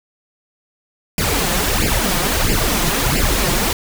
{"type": "noise with flanger", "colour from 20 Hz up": "pink", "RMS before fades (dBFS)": -17, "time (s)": [1.18, 3.73], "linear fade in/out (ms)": 2, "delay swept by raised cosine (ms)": [0.4, 5.8], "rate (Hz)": 1.5, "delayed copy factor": 0.75, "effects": []}